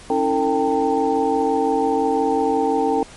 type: tone cluster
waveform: sine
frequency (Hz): 274.5 / 320.3 / 451.1 / 788 / 904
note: C#4 / E4 / A4 / G5 / A5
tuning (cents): -17 / -50 / +43 / +9 / +47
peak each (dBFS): -23 / -25 / -20 / -21 / -26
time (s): 0.1-3.03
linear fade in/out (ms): 2
effects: pink hiss -42 dBFS RMS until 3.16 s + MP3 48 kbps